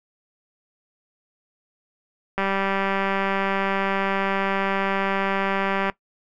click train, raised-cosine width 0.5 ms, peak -9 dBFS, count 687, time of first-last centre 2.38-5.898 s, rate 195 Hz, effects noise-tail reverb RT60 0.1 s tail -19 dB re dry

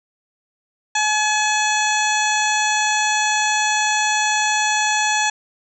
harmonic tone, 851 Hz, G#5, 42 cents sharp, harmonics 1 / 2 / 3 / 4 / 5 / 7 / 8 / 9, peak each -20 / -22 / -24 / -27 / -30 / -26 / -28 / -32 dBFS, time 0.95-5.3 s, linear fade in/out 5 ms, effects none

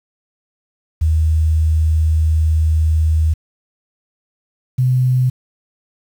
sine tone pair in turn, 79 / 127.4 Hz, D#2 / C3, +27 / -46 cents, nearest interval minor sixth, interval 827 cents, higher second, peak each -11 dBFS, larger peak neither, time 1.01-3.34 / 4.78-5.3 s, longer first, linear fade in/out 10 ms, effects 7-bit

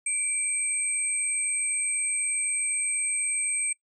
sine tone pair together, 2330 / 8303 Hz, D7 / C9, -14 / -14 cents, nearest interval octave + minor seventh, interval 2200 cents, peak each -33 / -25 dBFS, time 0.06-3.73 s, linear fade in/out 5 ms, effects noise-tail reverb RT60 0.1 s tail -24 dB re dry

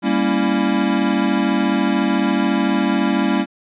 square chord, G diminished seventh, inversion none, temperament equal with one note detuned, 199.08 / 233.1 / 277.2 / 329.6 Hz, G3 / Bb3 / Db4 / Fb4, +27 / 0 / 0 / 0 cents, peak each -21 / -22 / -21 / -23 dBFS, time 0.02-3.46 s, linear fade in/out 50 ms, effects resampled to 8000 Hz

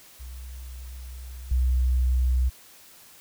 sine tone with level steps, 63.1 Hz, B1, 38 cents sharp, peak -36 / -19 dBFS, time 0.19-2.5 s, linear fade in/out 20 ms, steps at 1.51 s, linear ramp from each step 5 ms, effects white hiss -51 dBFS RMS until 3.2 s

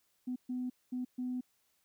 sine tone bursts at uneven times, 250.9 Hz, B3, 28 cents sharp, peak -33 dBFS, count 4, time 0.27-0.36 / 0.49-0.7 / 0.92-1.05 / 1.18-1.41 s, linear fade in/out 10 ms, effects tanh soft clip ceiling -29 dBFS + white hiss -75 dBFS RMS until 1.84 s

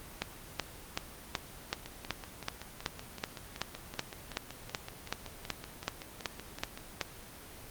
two click trains, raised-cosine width 0.2 ms, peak -24 / -13 dBFS, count 27 / 19, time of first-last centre 1.86-6.775 / 0.22-7.012 s, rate 5.29 / 2.65 Hz, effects pink hiss -49 dBFS RMS until 7.7 s + Opus 24 kbps

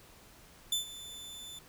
sawtooth tone with ADSR envelope, 3520 Hz, A7, in tune, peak -24 dBFS, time 0.72-1.59 s, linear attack 4 ms, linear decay 120 ms, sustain -17 dB, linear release 5 ms, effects pink hiss -57 dBFS RMS until 1.68 s

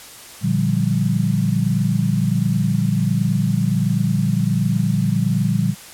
sine chord, G minor seventh, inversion first, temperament equal, 116.54 / 146.83 / 174.61 / 196 Hz, Bb2 / D3 / F3 / G3, 0 / 0 / 0 / 0 cents, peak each -21 dBFS, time 0.41-5.75 s, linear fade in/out 50 ms, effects white hiss -39 dBFS RMS until 5.93 s + low-pass 12000 Hz 12 dB/octave

